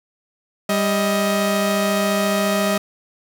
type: tone pair together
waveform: sawtooth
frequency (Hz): 198.4 / 629.5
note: G3 / D#5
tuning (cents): +21 / +20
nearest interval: octave + minor sixth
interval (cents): 1999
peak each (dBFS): -16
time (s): 0.69-2.78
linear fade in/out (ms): 5
effects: none